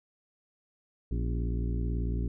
harmonic tone with a mistuned harmonic, 58.27 Hz, A#1, in tune, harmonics 1 / 2 / 3 / 4 / 5 / 6 / 7, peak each -29 / -35 / -39 / -41 / -43 / -45 / -46 dBFS, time 1.11-2.28 s, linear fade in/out 5 ms, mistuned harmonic 4, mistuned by +92 cents, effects none

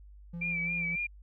triangle tone with tremolo, 170.8 Hz, F3, 38 cents flat, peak -34 dBFS, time 0.33-0.96 s, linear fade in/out 10 ms, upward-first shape triangle, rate 6.8 Hz, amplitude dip 25%
sine tone with vibrato, 2349 Hz, D7, in tune, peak -30 dBFS, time 0.41-1.07 s, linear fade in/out 10 ms, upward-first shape sine, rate 3.7 Hz, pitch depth 52 cents each way
effects added 50 Hz sine -49 dBFS peak until 1.22 s

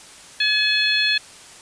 harmonic tone, 852 Hz, G#5, 44 cents sharp, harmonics 2 / 3 / 4 / 5, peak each -22 / -22 / -22 / -22 dBFS, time 0.4-1.18 s, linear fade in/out 5 ms, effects white hiss -43 dBFS RMS until 1.61 s + resampled to 22050 Hz

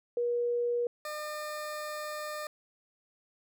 sine / 20% pulse tone pair in turn, 479.6 / 604.3 Hz, A#4 / D5, +49 / +49 cents, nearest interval major third, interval 400 cents, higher second, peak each -27 / -31 dBFS, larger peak first, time 0.17-0.87 / 1.05-2.47 s, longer second, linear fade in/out 2 ms, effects none

